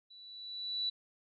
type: tone with level ramp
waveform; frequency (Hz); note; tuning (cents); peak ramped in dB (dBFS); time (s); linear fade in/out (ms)
sine; 3951; B7; 0; -53 to -30; 0.1-0.9; 10
effects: none